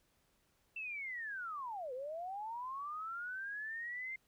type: linear two-way sweep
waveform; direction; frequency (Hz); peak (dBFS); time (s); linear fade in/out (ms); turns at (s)
sine; down then up; 2690 to 488.2 to 2113; -40; 0.76-4.16; 5; 1.93
effects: pink hiss -75 dBFS RMS until 4.27 s